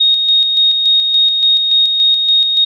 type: tone with tremolo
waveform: sine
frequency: 3729 Hz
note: A#7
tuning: in tune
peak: -7 dBFS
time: 0-2.65 s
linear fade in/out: 10 ms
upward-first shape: square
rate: 3.5 Hz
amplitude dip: 40%
effects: none

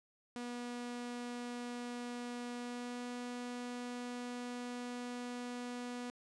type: tone with pitch glide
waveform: sawtooth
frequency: 242.5 to 244.6 Hz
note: B3 to B3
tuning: -31 to -16 cents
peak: -37 dBFS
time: 0.36-6.1 s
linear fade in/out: 0 ms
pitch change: +15 cents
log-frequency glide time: 2.56-3.05 s
effects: resampled to 22050 Hz

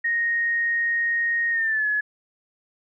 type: tone with pitch glide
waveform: sine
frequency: 1864.7 to 1700.1 Hz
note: A#6 to G#6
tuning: 0 to +40 cents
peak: -20 dBFS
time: 0.04-2.01 s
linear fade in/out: 10 ms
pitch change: -160 cents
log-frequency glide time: 1.51-1.87 s
effects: none

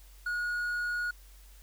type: tone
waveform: triangle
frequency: 1447 Hz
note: F#6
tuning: 39 cents flat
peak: -28 dBFS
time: 0.26-1.11 s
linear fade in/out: 5 ms
effects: added 47 Hz sine -51 dBFS peak until 1.62 s + white hiss -60 dBFS RMS until 1.62 s

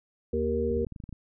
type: harmonic tone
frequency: 77.78 Hz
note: D#2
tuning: in tune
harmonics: 1 / 3 / 5 / 6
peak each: -32 / -32 / -31 / -28 dBFS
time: 0.33-0.85 s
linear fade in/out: 5 ms
type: clicks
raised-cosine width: 5 ms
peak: -28 dBFS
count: 10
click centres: 0.712 / 0.771 / 0.818 / 0.868 / 0.923 / 0.962 / 1.002 / 1.039 / 1.092 / 1.127 s
effects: none

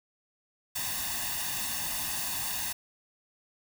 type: noise with comb filter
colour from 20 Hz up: white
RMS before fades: -33 dBFS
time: 0.75-2.73 s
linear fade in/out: 10 ms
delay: 1.1 ms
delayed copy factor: +0.8
effects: none

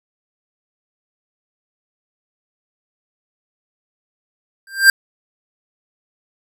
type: tone with exponential growth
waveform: square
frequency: 1583 Hz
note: G6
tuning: 17 cents sharp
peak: -3 dBFS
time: 4.67-4.9 s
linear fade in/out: 2 ms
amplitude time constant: 48 ms
effects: none

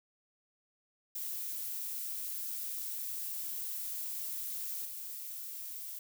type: noise with level steps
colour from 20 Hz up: violet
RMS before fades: -39 / -43 dBFS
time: 1.15-5.99 s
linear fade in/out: 5 ms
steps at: 4.85 s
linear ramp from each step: 10 ms
effects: none

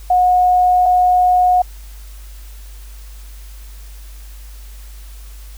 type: tone pair in turn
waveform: sine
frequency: 726 / 726 Hz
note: F#5 / F#5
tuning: -33 / -33 cents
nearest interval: unison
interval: 0 cents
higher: neither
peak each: -9 dBFS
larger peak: neither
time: 0.1-0.86 / 0.86-1.62 s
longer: neither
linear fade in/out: 5 ms
effects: added 50 Hz sine -32 dBFS peak until 5.57 s + white hiss -45 dBFS RMS until 5.57 s

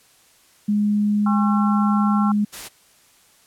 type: tone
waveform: sine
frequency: 207.7 Hz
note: G#3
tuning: in tune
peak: -16 dBFS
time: 0.68-2.45 s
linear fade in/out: 10 ms
type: harmonic tone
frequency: 270 Hz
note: C#4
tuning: 45 cents flat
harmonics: 3 / 4 / 5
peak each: -26 / -26 / -26 dBFS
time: 1.26-2.32 s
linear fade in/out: 5 ms
type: noise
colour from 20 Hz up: white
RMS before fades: -34 dBFS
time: 2.52-2.69 s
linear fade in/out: 20 ms
effects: white hiss -55 dBFS RMS until 3.46 s + low-pass 12000 Hz 12 dB/octave

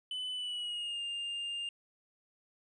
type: tone with pitch glide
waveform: triangle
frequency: 3007 to 2806 Hz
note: F#7 to F7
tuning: +27 to +8 cents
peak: -34 dBFS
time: 0.11-1.69 s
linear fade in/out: 2 ms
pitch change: -119 cents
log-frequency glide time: 0.32-1.02 s
effects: resampled to 22050 Hz

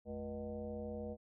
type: tone with frequency modulation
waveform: sine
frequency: 349.2 Hz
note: F4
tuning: in tune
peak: -40 dBFS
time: 0.05-1.17 s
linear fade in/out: 50 ms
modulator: 133 Hz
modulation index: 2.1
effects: none

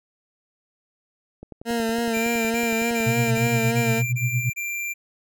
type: click train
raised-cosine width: 2 ms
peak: -25 dBFS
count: 25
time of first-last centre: 1.43-3.652 s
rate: 10.8 Hz
type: tone with vibrato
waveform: 20% pulse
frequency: 230 Hz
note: A#3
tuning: 23 cents flat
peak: -17 dBFS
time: 1.65-4.03 s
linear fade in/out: 50 ms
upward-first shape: sine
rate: 3.4 Hz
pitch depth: 37 cents each way
type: tone bursts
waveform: square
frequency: 2369 Hz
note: D7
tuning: 14 cents sharp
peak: -27 dBFS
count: 7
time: 2.13-4.94 s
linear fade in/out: 20 ms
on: 380 ms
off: 25 ms
type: tone with tremolo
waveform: sine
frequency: 123.47 Hz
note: B2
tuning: in tune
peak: -18 dBFS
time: 3.06-4.5 s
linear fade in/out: 10 ms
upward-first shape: sine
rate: 8.6 Hz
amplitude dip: 85%
effects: none

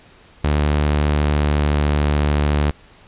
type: tone with pitch glide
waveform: sawtooth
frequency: 74.1 to 73.59 Hz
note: D2 to D2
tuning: +16 to +4 cents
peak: -11 dBFS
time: 0.44-2.71 s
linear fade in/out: 5 ms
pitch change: -12 cents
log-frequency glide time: 1.19-1.82 s
effects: pink hiss -48 dBFS RMS until 3.07 s + resampled to 8000 Hz

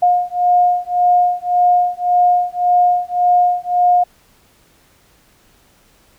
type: beating tone pair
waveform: sine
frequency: 713 / 714.8 Hz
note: F5 / F5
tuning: +36 / +40 cents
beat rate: 1.8 Hz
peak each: -14 dBFS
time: 0.02-4.04 s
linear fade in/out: 10 ms
effects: pink hiss -53 dBFS RMS until 6.18 s

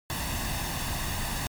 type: noise with comb filter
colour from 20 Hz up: pink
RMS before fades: -31 dBFS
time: 0.1-1.47 s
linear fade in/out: 0 ms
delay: 1.1 ms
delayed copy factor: +0.6
effects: MP3 96 kbps

